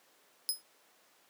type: tone with exponential decay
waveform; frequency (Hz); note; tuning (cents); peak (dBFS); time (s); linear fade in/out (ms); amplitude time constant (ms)
15% pulse; 5080; D#8; +35; -20; 0.49-0.62; 0; 28
effects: pink hiss -65 dBFS RMS until 1.29 s + high-pass 400 Hz 12 dB/octave